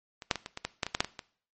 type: clicks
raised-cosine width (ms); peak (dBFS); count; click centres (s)
0.2; -24 / -6 / -16 / -20 / -19 / -13 / -10 / -16 / -10 / -6 / -18 / -20; 12; 0.222 / 0.312 / 0.357 / 0.461 / 0.574 / 0.65 / 0.832 / 0.866 / 0.949 / 1.005 / 1.046 / 1.192
effects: noise-tail reverb RT60 0.5 s tail -19 dB re dry + MP3 32 kbps